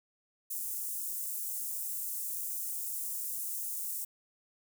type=high-pass noise; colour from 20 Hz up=white; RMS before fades=-37 dBFS; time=0.5-4.05 s; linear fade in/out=10 ms; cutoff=7700 Hz; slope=24 dB/octave; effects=none